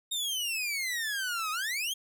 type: exponential two-way sweep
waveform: sawtooth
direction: down then up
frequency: 3729 to 1230 to 3322 Hz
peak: -27 dBFS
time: 0.11-1.94 s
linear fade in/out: 10 ms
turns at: 1.51 s
effects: none